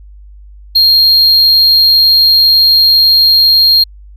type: tone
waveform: triangle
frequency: 4226 Hz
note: C8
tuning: 16 cents sharp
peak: -3 dBFS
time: 0.75-3.84 s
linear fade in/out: 10 ms
effects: added 50 Hz sine -32 dBFS peak until 4.16 s